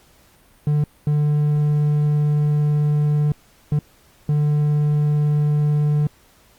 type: tone bursts at uneven times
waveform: triangle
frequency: 148.5 Hz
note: D3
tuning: 20 cents sharp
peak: -13 dBFS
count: 4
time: 0.67-0.84 / 1.07-3.32 / 3.72-3.79 / 4.29-6.07 s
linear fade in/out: 2 ms
effects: pink hiss -54 dBFS RMS until 6.58 s + Opus 48 kbps